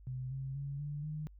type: tone with pitch steps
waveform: sine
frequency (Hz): 128.3 / 133.98 / 139.91 / 146.11 / 152.58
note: C3 / C3 / C#3 / D3 / D#3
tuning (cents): -34 / +41 / +16 / -9 / -34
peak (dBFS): -37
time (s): 0.07-1.27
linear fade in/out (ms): 0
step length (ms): 240
effects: added 50 Hz sine -53 dBFS peak until 1.39 s